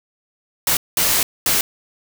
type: noise bursts at uneven times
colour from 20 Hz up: white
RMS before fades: -17 dBFS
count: 3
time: 0.67-0.77 / 0.97-1.23 / 1.46-1.61 s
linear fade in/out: 2 ms
effects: none